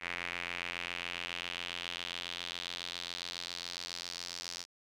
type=tone with band-pass filter sweep; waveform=square; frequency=43.65 Hz; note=F1; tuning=in tune; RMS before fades=-41 dBFS; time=0-4.66 s; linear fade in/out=50 ms; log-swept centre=2200 to 5200 Hz; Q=2.8; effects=none